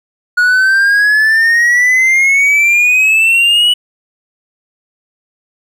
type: exponential sweep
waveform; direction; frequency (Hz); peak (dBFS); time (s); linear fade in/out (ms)
triangle; up; 1448 to 2960; -5; 0.37-3.74; 10
effects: none